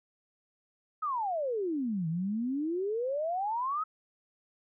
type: exponential two-way sweep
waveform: sine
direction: down then up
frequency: 1302 to 156.8 to 1302 Hz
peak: -29 dBFS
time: 1.02-3.84 s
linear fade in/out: 10 ms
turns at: 2.08 s
effects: none